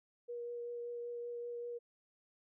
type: tone with vibrato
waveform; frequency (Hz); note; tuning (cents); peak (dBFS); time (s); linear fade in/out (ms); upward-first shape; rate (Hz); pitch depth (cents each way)
sine; 477.4; A#4; +41; -40; 0.28-1.79; 20; triangle; 5.2; 12
effects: none